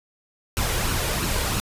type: noise with flanger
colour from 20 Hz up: pink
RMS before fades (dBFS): -24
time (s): 0.57-1.6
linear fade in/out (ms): 0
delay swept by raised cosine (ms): 0.72 to 2.12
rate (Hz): 3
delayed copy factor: +0.5
effects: resampled to 32000 Hz